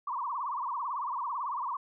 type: tone with vibrato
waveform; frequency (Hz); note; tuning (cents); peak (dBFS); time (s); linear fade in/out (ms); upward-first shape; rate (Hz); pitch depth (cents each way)
sine; 1046.5; C6; 0; -31; 0.07-1.77; 5; triangle; 18; 240
effects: none